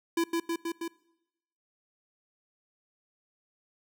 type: tone with echo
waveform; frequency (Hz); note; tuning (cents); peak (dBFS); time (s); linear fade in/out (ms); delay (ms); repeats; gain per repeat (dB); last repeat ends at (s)
square; 334.9; E4; +27; -25; 0.17-0.24; 5; 160; 4; -2; 0.88
effects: noise-tail reverb RT60 0.9 s tail -23 dB re dry